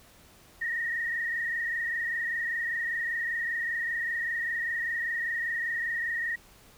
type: tone with frequency modulation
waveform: sine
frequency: 1864.7 Hz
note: A#6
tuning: in tune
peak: -28 dBFS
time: 0.61-6.36 s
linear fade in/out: 10 ms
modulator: 25.1 Hz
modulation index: 2
effects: pink hiss -56 dBFS RMS until 6.77 s